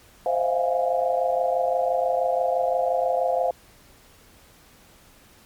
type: tone cluster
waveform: sine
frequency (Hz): 521 / 633 / 678 / 704 / 828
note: C5 / D#5 / E5 / F5 / G#5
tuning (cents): -7 / +30 / +49 / +14 / -5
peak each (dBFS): -24 / -29 / -28 / -24 / -32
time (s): 0.26-3.51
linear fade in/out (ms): 2
effects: pink hiss -53 dBFS RMS until 5.45 s + MP3 96 kbps